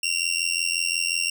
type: tone with amplitude modulation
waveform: 20% pulse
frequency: 2755 Hz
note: F7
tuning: 24 cents flat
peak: -14 dBFS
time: 0.03-1.3 s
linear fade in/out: 5 ms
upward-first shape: sine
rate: 85.6 Hz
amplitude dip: 90%
effects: none